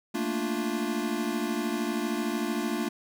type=chord; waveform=square; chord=Bb major seventh; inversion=third; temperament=equal; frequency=220 / 233.1 / 293.7 / 349.2 Hz; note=A3 / Bb3 / D4 / F4; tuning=0 / 0 / 0 / 0 cents; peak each=-34 dBFS; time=0.14-2.89 s; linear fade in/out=10 ms; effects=none